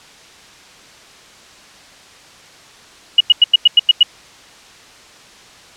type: tone bursts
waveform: sine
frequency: 2900 Hz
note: F#7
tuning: 35 cents flat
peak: -3 dBFS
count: 8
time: 3.18-4.031 s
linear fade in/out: 5 ms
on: 25 ms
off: 93 ms
effects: white hiss -42 dBFS RMS until 5.76 s + low-pass 6000 Hz 12 dB/octave